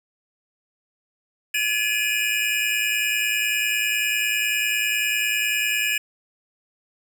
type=tone cluster; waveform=square; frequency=1710 / 2402 / 2512 / 2898 Hz; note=A6 / D7 / D#7 / F#7; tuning=-50 / +38 / +16 / -37 cents; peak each=-29 / -26 / -26 / -28 dBFS; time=1.54-5.98 s; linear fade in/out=5 ms; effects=none